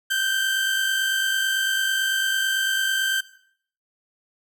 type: tone pair together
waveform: 30% pulse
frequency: 1519 / 1568 Hz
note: F#6 / G6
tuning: +45 / 0 cents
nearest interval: minor second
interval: 55 cents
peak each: -26 / -19 dBFS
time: 0.1-3.21 s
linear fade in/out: 10 ms
effects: noise-tail reverb RT60 0.6 s tail -17 dB re dry